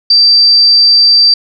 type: tone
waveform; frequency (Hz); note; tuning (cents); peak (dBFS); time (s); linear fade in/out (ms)
sine; 4675; D8; -9; -3; 0.1-1.34; 5
effects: none